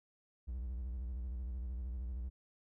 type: tone with vibrato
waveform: triangle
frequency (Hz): 61.74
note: B1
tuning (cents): 0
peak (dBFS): -36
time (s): 0.47-2.3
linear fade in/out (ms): 20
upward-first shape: square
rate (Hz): 13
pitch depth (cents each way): 120
effects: none